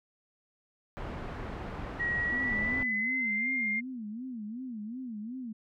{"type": "low-pass noise", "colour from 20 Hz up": "pink", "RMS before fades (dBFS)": -39, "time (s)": [0.97, 2.83], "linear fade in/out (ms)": 0, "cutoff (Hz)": 1600, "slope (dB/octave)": 12}
{"type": "tone with pitch glide", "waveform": "sine", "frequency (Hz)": [1904, 2113], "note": ["A#6", "C7"], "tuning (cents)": [36, 16], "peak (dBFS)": -28, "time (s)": [1.99, 3.81], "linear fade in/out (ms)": 20, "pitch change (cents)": 180, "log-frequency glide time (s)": [2.17, 3.51]}
{"type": "tone with vibrato", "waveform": "sine", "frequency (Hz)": 233.1, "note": "A#3", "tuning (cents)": 0, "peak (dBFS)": -36, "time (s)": [2.32, 5.53], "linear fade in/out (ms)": 10, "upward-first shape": "sine", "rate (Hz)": 2.7, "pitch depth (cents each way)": 200}
{"effects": []}